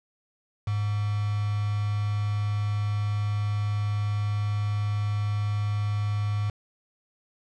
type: tone with quantisation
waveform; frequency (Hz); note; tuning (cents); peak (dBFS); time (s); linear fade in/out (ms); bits
sine; 103.83; G#2; 0; -24; 0.67-6.5; 5; 6
effects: low-pass 5000 Hz 12 dB/octave